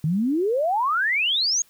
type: exponential sweep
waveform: sine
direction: up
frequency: 146.83 to 6770 Hz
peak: -19 dBFS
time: 0.04-1.62 s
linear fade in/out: 2 ms
effects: white hiss -58 dBFS RMS until 1.69 s